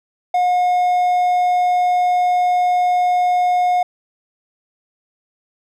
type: tone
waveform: triangle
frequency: 720 Hz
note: F#5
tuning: 47 cents flat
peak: -11 dBFS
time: 0.34-3.83 s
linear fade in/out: 5 ms
effects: none